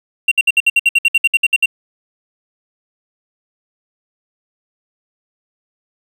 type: tone bursts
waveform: triangle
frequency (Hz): 2754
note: F7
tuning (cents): -25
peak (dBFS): -6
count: 15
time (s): 0.28-1.659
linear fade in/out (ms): 5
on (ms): 35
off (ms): 61
effects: none